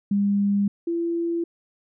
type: tone pair in turn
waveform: sine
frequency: 201.4 / 338.2 Hz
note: G3 / E4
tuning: +47 / +44 cents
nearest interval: major sixth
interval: 897 cents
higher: second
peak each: -18 / -22 dBFS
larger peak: first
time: 0.11-0.68 / 0.87-1.44 s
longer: neither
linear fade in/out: 5 ms
effects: none